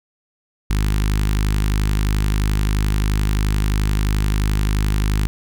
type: tone with notch filter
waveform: sawtooth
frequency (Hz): 51.5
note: G#1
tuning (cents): -14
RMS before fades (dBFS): -18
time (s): 0.7-5.27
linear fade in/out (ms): 0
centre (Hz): 580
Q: 0.57
effects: none